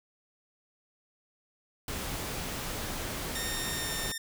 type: noise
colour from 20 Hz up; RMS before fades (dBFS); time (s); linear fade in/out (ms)
pink; -36; 1.88-4.12; 2
type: tone with pitch glide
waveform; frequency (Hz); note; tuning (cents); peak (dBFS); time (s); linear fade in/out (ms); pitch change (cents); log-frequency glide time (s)
10% pulse; 1835 to 1818.1; A#6 to A#6; -28 to -44; -25; 3.35-4.18; 5; -16; 3.75-3.89
effects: none